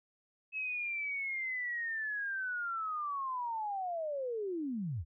sine linear sweep, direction down, 2590 to 65.41 Hz, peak -34 dBFS, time 0.52-5.05 s, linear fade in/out 50 ms, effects none

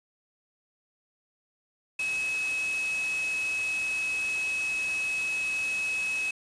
sine tone in noise, 2565 Hz, E7, 48 cents flat, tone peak -27 dBFS, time 1.99-6.31 s, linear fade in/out 5 ms, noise white, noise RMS -39 dBFS, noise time 1.99-6.31 s, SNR +9 dB, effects resampled to 22050 Hz

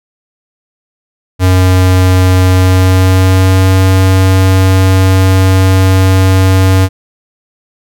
square tone with pitch glide, 92.5 to 94.44 Hz, F#2 to F#2, 0 to +36 cents, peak -5 dBFS, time 1.39-6.89 s, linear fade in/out 50 ms, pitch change +36 cents, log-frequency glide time 2.49-3.7 s, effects none

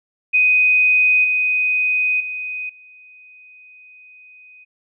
sine tone with level steps, 2500 Hz, D#7, 8 cents sharp, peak -11 / -15 / -24 / -42 dBFS, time 0.33-4.65 s, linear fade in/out 20 ms, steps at 1.24 / 2.2 / 2.69 s, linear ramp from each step 5 ms, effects none

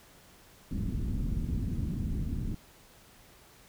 pink low-pass noise, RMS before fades -32 dBFS, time 0.71-2.55 s, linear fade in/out 2 ms, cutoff 250 Hz, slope 24 dB/octave, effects pink hiss -57 dBFS RMS until 3.68 s

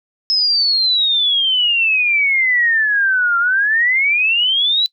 sine exponential two-way sweep, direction down then up, 5200 to 1375 to 4002 Hz, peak -12 dBFS, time 0.3-4.86 s, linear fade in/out 0 ms, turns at 3.38 s, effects noise-tail reverb RT60 0.1 s tail -22 dB re dry

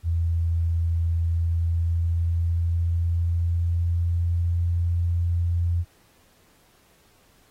sine tone with pitch glide, 83.6 to 85.95 Hz, E2 to F2, +25 to -27 cents, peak -20 dBFS, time 0.03-5.85 s, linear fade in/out 50 ms, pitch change +48 cents, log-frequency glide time 1.17-4.74 s, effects pink hiss -60 dBFS RMS until 7.5 s + AAC 48 kbps

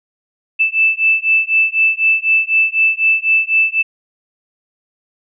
sine beating tone pair, 2637 / 2641 Hz, E7 / E7, 0 / +3 cents, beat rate 4 Hz, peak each -14 dBFS, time 0.59-3.83 s, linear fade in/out 20 ms, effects none

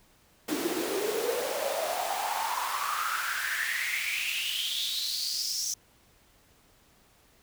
pink noise with high-pass filter sweep, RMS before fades -31 dBFS, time 0.48-5.74 s, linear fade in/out 5 ms, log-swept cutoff 290 to 6000 Hz, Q 7.2, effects pink hiss -62 dBFS RMS until 7.42 s

